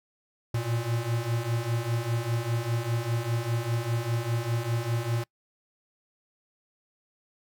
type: beating tone pair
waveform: square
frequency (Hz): 113.9 / 118.9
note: A#2 / A#2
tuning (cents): -40 / +35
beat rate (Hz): 5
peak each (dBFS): -32 / -29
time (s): 0.54-5.24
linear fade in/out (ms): 5
effects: noise-tail reverb RT60 0.1 s tail -25 dB re dry